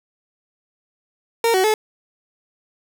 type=tone with pitch steps; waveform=30% pulse; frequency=461.3 / 375.3 / 431.5 Hz; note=A#4 / F#4 / A4; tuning=-18 / +25 / -34 cents; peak=-12 dBFS; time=1.44-1.74 s; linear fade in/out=2 ms; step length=100 ms; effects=none

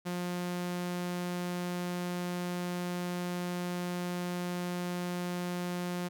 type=tone; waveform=sawtooth; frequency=177.4 Hz; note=F3; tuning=27 cents sharp; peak=-29 dBFS; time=0.05-6.09 s; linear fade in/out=20 ms; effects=none

